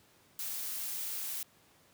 blue noise, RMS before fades -38 dBFS, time 0.39-1.43 s, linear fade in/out 2 ms, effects pink hiss -64 dBFS RMS until 1.93 s + high-pass 100 Hz 12 dB/octave

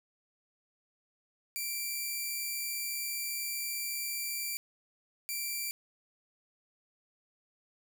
5% pulse tone bursts at uneven times, 2349 Hz, D7, in tune, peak -24 dBFS, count 2, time 1.56-4.57 / 5.29-5.71 s, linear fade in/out 0 ms, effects none

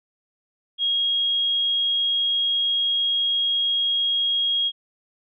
sine tone, 3277 Hz, G#7, 24 cents flat, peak -19 dBFS, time 0.78-4.72 s, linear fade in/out 50 ms, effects none

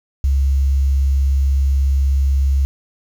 sine tone with quantisation, 68.2 Hz, C#2, 28 cents flat, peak -12 dBFS, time 0.24-2.65 s, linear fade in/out 0 ms, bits 7, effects none

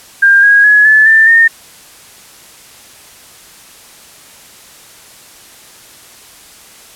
sine tone with pitch steps, 1600 / 1643.1 / 1687.3 / 1732.8 / 1779.4 / 1827.3 Hz, G6 / G#6 / G#6 / A6 / A6 / A#6, +35 / -19 / +27 / -27 / +19 / -35 cents, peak -3 dBFS, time 0.22-1.48 s, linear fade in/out 10 ms, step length 210 ms, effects white hiss -38 dBFS RMS until 6.95 s + low-pass 12000 Hz 12 dB/octave

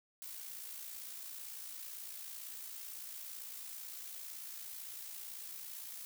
blue noise with amplitude modulation, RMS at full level -45 dBFS, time 0.22-6.05 s, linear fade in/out 0 ms, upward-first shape sine, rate 57.9 Hz, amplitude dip 45%, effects none

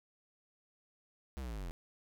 square linear sweep, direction down, 70.1 to 38.89 Hz, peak -40 dBFS, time 1.37-1.71 s, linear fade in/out 0 ms, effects none

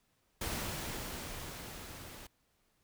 pink noise with level ramp, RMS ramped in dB -37 to -50 dBFS, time 0.41-2.27 s, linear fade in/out 5 ms, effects pink hiss -75 dBFS RMS until 2.83 s

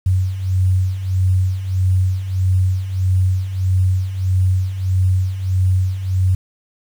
sine beating tone pair, 92 / 93.6 Hz, F#2 / F#2, -9 / +20 cents, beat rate 1.6 Hz, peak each -20 / -15 dBFS, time 0.06-6.35 s, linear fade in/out 5 ms, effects 7-bit

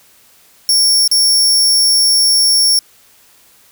sawtooth tone with dropouts, 5480 Hz, F8, 34 cents flat, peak -6 dBFS, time 0.69-2.79 s, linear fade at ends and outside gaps 1 ms, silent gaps 1.077-1.114 s, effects white hiss -48 dBFS RMS until 3.71 s

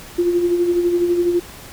sine tone with tremolo, 349.2 Hz, F4, in tune, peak -12 dBFS, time 0.18-1.4 s, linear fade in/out 10 ms, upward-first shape sine, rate 12 Hz, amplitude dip 50%, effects pink hiss -38 dBFS RMS until 1.72 s

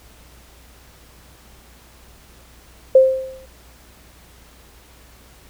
sine tone with exponential decay, 525 Hz, C5, 6 cents sharp, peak -4 dBFS, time 2.95-3.46 s, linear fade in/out 5 ms, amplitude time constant 110 ms, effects added 60 Hz sine -49 dBFS peak until 5.49 s + pink hiss -49 dBFS RMS until 5.49 s

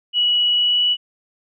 sine tone with pitch glide, 2929 to 2946 Hz, F#7 to F#7, -18 to -8 cents, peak -14 dBFS, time 0.13-0.97 s, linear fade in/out 50 ms, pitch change +10 cents, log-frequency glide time 0.53-0.84 s, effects none

